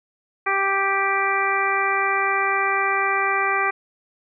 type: harmonic tone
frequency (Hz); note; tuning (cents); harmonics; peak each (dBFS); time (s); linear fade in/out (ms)
392; G4; 0; 1 / 2 / 3 / 4 / 5 / 6; -28 / -26 / -23 / -27 / -25 / -26; 0.46-3.71; 10
effects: none